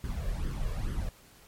brown noise with flanger, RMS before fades -32 dBFS, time 0.04-1.09 s, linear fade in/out 2 ms, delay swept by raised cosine 0.62 to 1.82 ms, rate 2.3 Hz, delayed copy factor +0.75, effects pink hiss -57 dBFS RMS until 1.47 s + MP3 64 kbps

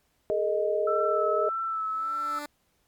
sine chord, Ab suspended second, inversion none, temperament equal with one note detuned, 415.3 / 454.5 / 622.3 Hz, Ab4 / Bb4 / Eb5, 0 / -44 / 0 cents, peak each -28 / -30 / -26 dBFS, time 0.3-1.49 s, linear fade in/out 0 ms
sine tone with vibrato, 1318.5 Hz, E6, in tune, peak -27 dBFS, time 0.87-2.39 s, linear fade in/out 5 ms, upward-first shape sine, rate 1.7 Hz, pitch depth 28 cents each way
10% pulse tone with exponential growth, 293.7 Hz, D4, in tune, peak -25 dBFS, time 1.58-2.46 s, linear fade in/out 5 ms, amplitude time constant 190 ms
effects pink hiss -70 dBFS RMS until 2.87 s + MP3 96 kbps

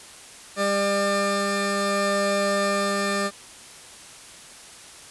20% pulse tone pair together, 199.89 / 599 Hz, G3 / D5, +34 / +34 cents, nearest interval octave + perfect fifth, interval 1900 cents, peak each -21 / -18 dBFS, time 0.56-3.31 s, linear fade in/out 50 ms, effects white hiss -44 dBFS RMS until 5.1 s + resampled to 24000 Hz

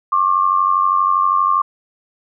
sine tone pair together, 1082.2 / 1174.7 Hz, C#6 / D6, -42 / 0 cents, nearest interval minor second, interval 142 cents, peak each -15 dBFS, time 0.12-1.62 s, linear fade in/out 5 ms, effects none

